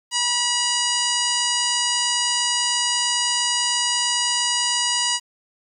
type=harmonic tone; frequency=969 Hz; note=B5; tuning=33 cents flat; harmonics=1 / 2 / 3 / 4 / 5 / 6 / 7 / 8 / 9; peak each=-28 / -30 / -24 / -34 / -25 / -33 / -27 / -34 / -28 dBFS; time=0.11-5.2 s; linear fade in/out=50 ms; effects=9-bit